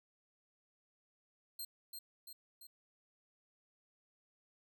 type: tone with echo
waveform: 10% pulse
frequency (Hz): 4186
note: C8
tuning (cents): 0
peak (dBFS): -35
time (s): 1.59-1.65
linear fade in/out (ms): 5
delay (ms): 340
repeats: 3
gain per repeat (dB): -4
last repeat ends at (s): 2.67
effects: none